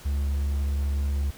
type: tone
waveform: triangle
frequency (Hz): 70.4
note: C#2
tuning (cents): +27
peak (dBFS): -21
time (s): 0.05-1.31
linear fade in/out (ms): 10
effects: pink hiss -47 dBFS RMS until 1.37 s